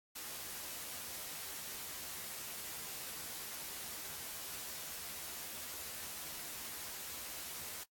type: noise with comb filter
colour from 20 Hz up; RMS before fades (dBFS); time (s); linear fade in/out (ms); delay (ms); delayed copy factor
white; -45; 0.15-7.84; 10; 13; +0.6
effects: noise-tail reverb RT60 0.1 s tail -21 dB re dry + AAC 64 kbps